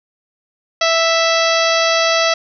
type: harmonic tone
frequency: 659.3 Hz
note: E5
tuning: in tune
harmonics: 1 / 2 / 3 / 4 / 5 / 6 / 7 / 8 / 9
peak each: -16 / -19 / -21 / -22 / -23 / -24 / -24 / -25 / -26 dBFS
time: 0.81-2.34 s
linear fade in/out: 5 ms
effects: none